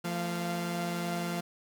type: tone cluster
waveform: sawtooth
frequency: 172.7 / 223.4 / 694 Hz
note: F3 / A3 / F5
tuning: -19 / +27 / -11 cents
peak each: -29 / -36 / -34 dBFS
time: 0.04-1.41 s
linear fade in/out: 10 ms
effects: none